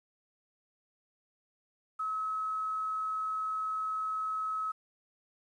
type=tone with quantisation; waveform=sine; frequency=1286 Hz; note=E6; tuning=43 cents flat; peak=-31 dBFS; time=1.99-4.72 s; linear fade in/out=10 ms; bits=10; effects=resampled to 24000 Hz